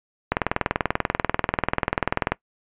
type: click train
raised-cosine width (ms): 0.5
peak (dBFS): -4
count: 42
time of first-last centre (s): 0.32-2.32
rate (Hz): 20.5
effects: noise-tail reverb RT60 0.1 s tail -20 dB re dry + resampled to 8000 Hz